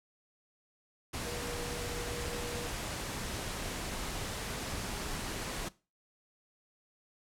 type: tone in noise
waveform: sine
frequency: 480 Hz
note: B4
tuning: 49 cents flat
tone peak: -42 dBFS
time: 1.26-2.68 s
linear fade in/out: 10 ms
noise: pink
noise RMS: -38 dBFS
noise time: 1.13-5.69 s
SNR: -7 dB
effects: noise-tail reverb RT60 0.3 s tail -19 dB re dry + low-pass 11000 Hz 12 dB/octave